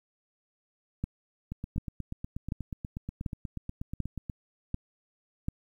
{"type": "two click trains", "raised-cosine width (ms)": 5, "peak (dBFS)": [-18, -23], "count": [7, 24], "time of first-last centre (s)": [[1.04, 5.484], [1.52, 4.298]], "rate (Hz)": [1.35, 8.28], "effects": ["10-bit"]}